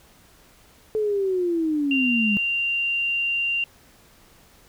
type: linear sweep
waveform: sine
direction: down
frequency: 436.5 to 200 Hz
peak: -20 dBFS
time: 0.95-2.37 s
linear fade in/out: 0 ms
type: tone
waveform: sine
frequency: 2775 Hz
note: F7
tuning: 12 cents flat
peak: -21 dBFS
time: 1.91-3.64 s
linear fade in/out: 2 ms
effects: pink hiss -54 dBFS RMS until 4.68 s